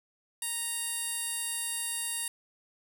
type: tone with band-pass filter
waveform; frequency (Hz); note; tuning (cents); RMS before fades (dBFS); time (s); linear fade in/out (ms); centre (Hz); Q
15% pulse; 932.3; A#5; 0; -34; 0.42-2.28; 2; 11000; 1.7
effects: none